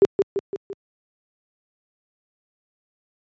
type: tone with echo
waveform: sine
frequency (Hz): 396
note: G4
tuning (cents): +18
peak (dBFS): -9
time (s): 0.02-0.05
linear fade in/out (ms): 0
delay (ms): 170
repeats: 4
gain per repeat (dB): -5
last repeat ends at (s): 0.73
effects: high-pass 100 Hz 12 dB/octave + resampled to 16000 Hz